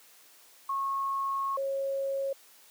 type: tone pair in turn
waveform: sine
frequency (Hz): 1093 / 546.5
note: C#6 / C#5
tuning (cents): -25 / -25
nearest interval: octave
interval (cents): 1200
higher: first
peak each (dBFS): -28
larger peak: neither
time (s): 0.69-1.57 / 1.57-2.33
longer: first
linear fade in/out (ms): 5
effects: white hiss -57 dBFS RMS until 2.7 s + high-pass 300 Hz 12 dB/octave